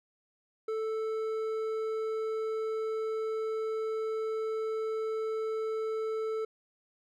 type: tone with hard clipping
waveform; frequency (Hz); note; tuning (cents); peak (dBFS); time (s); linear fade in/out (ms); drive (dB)
triangle; 440; A4; 0; -32; 0.68-6.45; 5; 10
effects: none